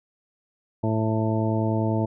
harmonic tone with a mistuned harmonic, 110 Hz, A2, in tune, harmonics 1 / 2 / 3 / 4 / 5 / 6 / 8, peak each -24 / -27 / -28 / -34 / -34 / -31 / -33 dBFS, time 0.83-2.06 s, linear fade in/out 10 ms, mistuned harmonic 8, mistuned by +18 cents, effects none

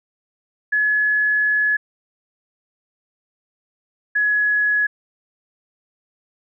sine tone pair in turn, 1700 / 1686.3 Hz, G#6 / G#6, +40 / +26 cents, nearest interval unison, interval 14 cents, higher first, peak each -15 dBFS, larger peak neither, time 0.72-1.77 / 4.15-4.87 s, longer first, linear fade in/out 10 ms, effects none

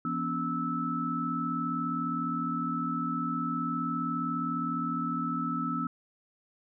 sine tone cluster, 170.2 / 245 / 284.6 / 1309 Hz, F3 / B3 / C#4 / E6, -44 / -14 / +46 / -13 cents, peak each -36 / -34 / -36 / -32 dBFS, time 0.05-5.87 s, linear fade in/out 2 ms, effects none

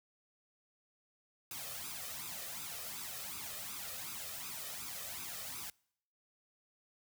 white noise with flanger, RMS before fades -44 dBFS, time 1.51-5.7 s, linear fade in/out 2 ms, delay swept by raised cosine 0.8 to 1.66 ms, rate 2.7 Hz, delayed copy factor +0.7, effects noise-tail reverb RT60 0.7 s tail -26 dB re dry + high-pass 60 Hz 12 dB/octave

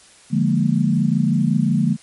sine chord, Bb dominant seventh, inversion first, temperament equal, 146.83 / 174.61 / 207.7 / 233.1 Hz, D3 / F3 / Ab3 / Bb3, 0 / 0 / 0 / 0 cents, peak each -20 dBFS, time 0.3-1.97 s, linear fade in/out 50 ms, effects white hiss -48 dBFS RMS until 2.02 s + MP3 48 kbps

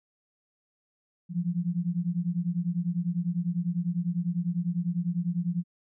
sine beating tone pair, 169.2 / 179.2 Hz, E3 / F3, +45 / +45 cents, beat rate 10 Hz, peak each -29 dBFS, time 1.29-5.64 s, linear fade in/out 50 ms, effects none

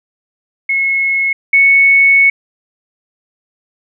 sine tone pair in turn, 2179 / 2212 Hz, C#7 / C#7, -30 / -4 cents, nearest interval unison, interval 26 cents, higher second, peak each -11 / -5 dBFS, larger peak second, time 0.69-1.33 / 1.53-2.3 s, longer second, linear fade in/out 5 ms, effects none

